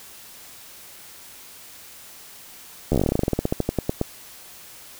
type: slowing click train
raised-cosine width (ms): 2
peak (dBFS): -7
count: 24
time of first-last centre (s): 2.92-4.014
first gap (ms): 12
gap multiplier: 1.11
effects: white hiss -44 dBFS RMS until 4.99 s